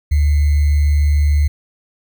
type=tone with sample-and-hold; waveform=sine; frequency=73.42 Hz; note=D2; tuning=in tune; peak=-10 dBFS; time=0.11-1.48 s; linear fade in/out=10 ms; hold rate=2100 Hz; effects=none